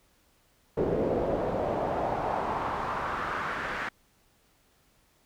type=noise with band-pass filter sweep; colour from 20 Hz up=brown; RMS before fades=-30 dBFS; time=0.77-3.89 s; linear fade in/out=5 ms; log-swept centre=430 to 1700 Hz; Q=2.4; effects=pink hiss -66 dBFS RMS until 5.25 s